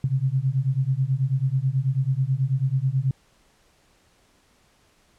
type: beating tone pair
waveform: sine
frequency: 128.4 / 137.6 Hz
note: C3 / C#3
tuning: -32 / -12 cents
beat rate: 9.2 Hz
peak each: -23 dBFS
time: 0.04-3.11 s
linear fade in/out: 2 ms
effects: pink hiss -61 dBFS RMS until 5.18 s + low-pass 10000 Hz 12 dB/octave